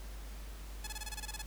5% pulse tone bursts, 855 Hz, A5, 50 cents flat, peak -28 dBFS, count 11, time 0.84-1.421 s, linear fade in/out 5 ms, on 31 ms, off 24 ms, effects added 50 Hz sine -43 dBFS peak until 1.46 s + pink hiss -54 dBFS RMS until 1.46 s

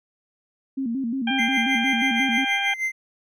sine tone with vibrato, 249.1 Hz, B3, 15 cents sharp, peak -23 dBFS, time 0.77-2.45 s, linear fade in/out 10 ms, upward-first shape square, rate 5.6 Hz, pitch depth 130 cents each way
harmonic tone, 795 Hz, G5, 24 cents sharp, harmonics 1 / 2 / 3 / 4, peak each -28 / -28 / -28 / -28 dBFS, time 1.27-2.74 s, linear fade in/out 5 ms
triangle tone with tremolo, 2078 Hz, C7, 12 cents flat, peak -19 dBFS, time 1.38-2.92 s, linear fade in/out 10 ms, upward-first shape sine, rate 6.3 Hz, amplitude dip 80%
effects none

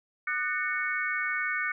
sine tone cluster, 1215 / 1487 / 1815 / 2217 Hz, D#6 / F#6 / A#6 / C#7, -42 / +8 / -47 / 0 cents, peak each -36 / -31 / -34 / -32 dBFS, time 0.27-1.72 s, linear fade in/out 5 ms, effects none

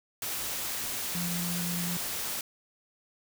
sine tone in noise, 174.61 Hz, F3, in tune, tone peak -32 dBFS, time 1.15-1.97 s, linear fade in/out 2 ms, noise white, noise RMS -34 dBFS, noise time 0.22-2.41 s, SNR -1 dB, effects none

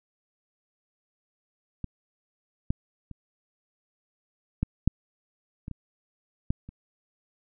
clicks, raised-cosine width 5 ms, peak -20 / -13 / -28 / -12 / -7 / -24 / -24 / -13 / -29 dBFS, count 9, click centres 1.843 / 2.705 / 3.113 / 4.63 / 4.876 / 5.681 / 5.713 / 6.505 / 6.69 s, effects none

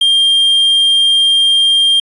triangle tone, 3199 Hz, G7, 34 cents sharp, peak -6 dBFS, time 0.01-2 s, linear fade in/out 5 ms, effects resampled to 24000 Hz + 7-bit

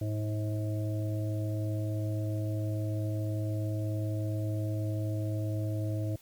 harmonic tone with a mistuned harmonic, 106.9 Hz, A2, 49 cents flat, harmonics 1 / 3 / 5 / 6, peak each -30 / -38 / -44 / -43 dBFS, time 0.01-6.16 s, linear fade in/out 5 ms, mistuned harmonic 3, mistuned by -17 cents, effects white hiss -59 dBFS RMS until 6.21 s + Opus 48 kbps

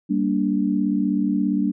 sine chord, G minor, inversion none, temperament equal with one note detuned, 196 / 233.1 / 291.1 Hz, G3 / Bb3 / D4, 0 / 0 / -15 cents, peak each -22 / -24 / -22 dBFS, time 0.09-1.72 s, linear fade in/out 20 ms, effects none

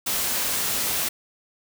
white noise, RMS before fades -25 dBFS, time 0.06-1.09 s, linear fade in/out 10 ms, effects none

